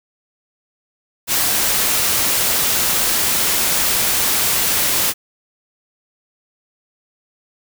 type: noise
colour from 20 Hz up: white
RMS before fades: -17 dBFS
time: 1.27-5.14 s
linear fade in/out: 50 ms
effects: none